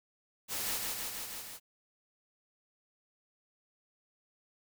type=noise with echo; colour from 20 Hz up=white; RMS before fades=-36 dBFS; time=0.48-0.8 s; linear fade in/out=50 ms; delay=160 ms; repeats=5; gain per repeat=-2 dB; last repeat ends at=1.6 s; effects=none